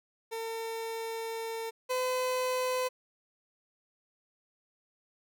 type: tone pair in turn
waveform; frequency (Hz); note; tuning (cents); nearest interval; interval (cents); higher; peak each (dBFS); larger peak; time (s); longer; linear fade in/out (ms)
30% pulse; 452.8 / 508.3; A4 / B4; +50 / +50; major second; 200; second; -32 / -26; second; 0.31-1.71 / 1.89-2.89; first; 20
effects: none